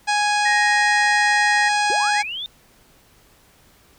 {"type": "harmonic tone", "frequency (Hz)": 830.6, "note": "G#5", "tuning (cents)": 0, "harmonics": [1, 2, 3, 4, 5, 6, 7, 8, 9, 10], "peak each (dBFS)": [-19, -23, -26, -32, -31, -30, -36, -36, -39, -35], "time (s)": [0.07, 2.23], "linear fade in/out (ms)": 20}
{"type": "tone", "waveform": "sine", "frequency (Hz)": 1873, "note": "A#6", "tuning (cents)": 8, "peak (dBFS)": -18, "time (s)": [0.45, 1.69], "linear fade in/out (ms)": 10}
{"type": "linear sweep", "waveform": "sine", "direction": "up", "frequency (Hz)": [329.6, 3688], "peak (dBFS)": -26, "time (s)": [1.9, 2.46], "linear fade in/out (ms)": 0}
{"effects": ["pink hiss -54 dBFS RMS until 3.98 s"]}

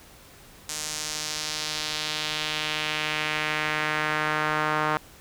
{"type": "tone with band-pass filter sweep", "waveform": "sawtooth", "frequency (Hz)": 153.2, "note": "D#3", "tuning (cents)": -27, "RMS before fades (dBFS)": -28, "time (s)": [0.69, 4.97], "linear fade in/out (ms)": 0, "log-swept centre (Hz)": [7100, 1200], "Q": 1.6, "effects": ["pink hiss -50 dBFS RMS until 5.2 s"]}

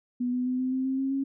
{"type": "tone with pitch steps", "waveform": "sine", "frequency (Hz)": [246.3, 249.9, 253.5, 257.2, 260.9, 264.7, 268.6, 272.5], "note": ["B3", "B3", "B3", "C4", "C4", "C4", "C4", "C#4"], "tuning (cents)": [-5, 21, 45, -30, -5, 20, 46, -29], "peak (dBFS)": -25, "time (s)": [0.2, 1.24], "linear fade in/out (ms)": 10, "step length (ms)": 130, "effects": []}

